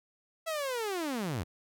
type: linear sweep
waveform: sawtooth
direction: down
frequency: 665 to 72 Hz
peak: -28 dBFS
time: 0.46-1.44 s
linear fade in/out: 20 ms
effects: none